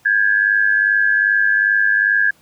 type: tone pair together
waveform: sine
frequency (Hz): 1595.5 / 1698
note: G6 / G#6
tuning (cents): +30 / +38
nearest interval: minor second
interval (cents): 108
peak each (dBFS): -15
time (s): 0.05-2.31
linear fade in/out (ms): 10
effects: pink hiss -54 dBFS RMS until 2.41 s + high-pass 100 Hz 12 dB/octave